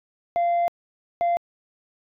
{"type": "tone pair in turn", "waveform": "sine", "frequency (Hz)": [691, 691], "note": ["F5", "F5"], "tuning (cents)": [-19, -19], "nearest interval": "unison", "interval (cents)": 0, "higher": "neither", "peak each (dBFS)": -16, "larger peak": "neither", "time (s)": [[0.36, 0.68], [1.21, 1.37]], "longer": "first", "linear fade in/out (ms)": 0, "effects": ["tanh soft clip ceiling -18 dBFS"]}